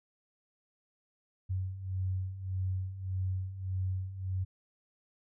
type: beating tone pair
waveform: sine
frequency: 92.5 / 94.2 Hz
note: F#2 / F#2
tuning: 0 / +32 cents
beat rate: 1.7 Hz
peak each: -38 / -33 dBFS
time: 1.49-4.45 s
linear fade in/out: 20 ms
effects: none